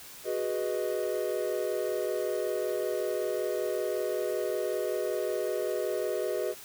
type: chord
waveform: triangle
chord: G# minor seventh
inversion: third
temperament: equal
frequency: 370 / 415.3 / 493.9 / 622.3 Hz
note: F#4 / G#4 / B4 / D#5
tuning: 0 / 0 / 0 / 0 cents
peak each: -32 dBFS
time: 0.24-6.55 s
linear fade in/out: 50 ms
effects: white hiss -47 dBFS RMS until 6.64 s